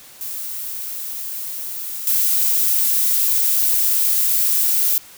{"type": "noise with level steps", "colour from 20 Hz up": "violet", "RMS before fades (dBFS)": [-28, -17], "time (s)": [0.21, 4.98], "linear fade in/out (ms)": 0, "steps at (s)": 2.07, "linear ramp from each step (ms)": 2, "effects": ["white hiss -43 dBFS RMS until 5.17 s"]}